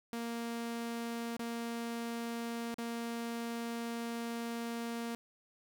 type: tone with dropouts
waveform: sawtooth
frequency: 233.1 Hz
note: A#3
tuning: in tune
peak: -33 dBFS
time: 0.13-5.15 s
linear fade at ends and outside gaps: 0 ms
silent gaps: 1.367-1.394 / 2.743-2.784 s
effects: none